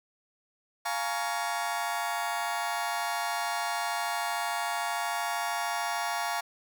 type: chord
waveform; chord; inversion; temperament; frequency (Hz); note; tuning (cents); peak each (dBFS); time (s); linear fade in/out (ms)
30% pulse; Bb minor seventh; second; just; 699.2 / 839.1 / 932.3 / 1118.8; F5 / Ab5 / Bb5 / Db6; +2 / +18 / 0 / +16; -31 / -32 / -33 / -34; 0.85-6.41; 10
effects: none